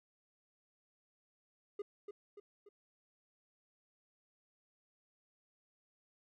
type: tone with echo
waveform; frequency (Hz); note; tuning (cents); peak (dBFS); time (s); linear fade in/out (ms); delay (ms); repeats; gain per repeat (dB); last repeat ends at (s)
triangle; 408.7; G#4; -28; -36; 1.79-1.82; 5; 290; 3; -6; 2.69
effects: none